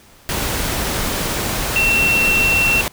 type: tone in noise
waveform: sine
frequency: 2711 Hz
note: E7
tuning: 48 cents sharp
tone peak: -13 dBFS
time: 1.76-2.81 s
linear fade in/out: 0 ms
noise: pink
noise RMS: -21 dBFS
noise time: 0.29-2.88 s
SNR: +5 dB
effects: pink hiss -47 dBFS RMS until 2.92 s